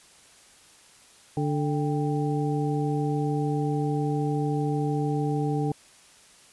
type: harmonic tone with a mistuned harmonic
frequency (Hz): 146.83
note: D3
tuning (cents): 0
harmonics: 1 / 2 / 3 / 5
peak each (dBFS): -26 / -29 / -31 / -33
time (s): 1.37-5.72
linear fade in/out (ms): 2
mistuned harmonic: 5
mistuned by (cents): +120
effects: white hiss -54 dBFS RMS until 6.52 s + resampled to 24000 Hz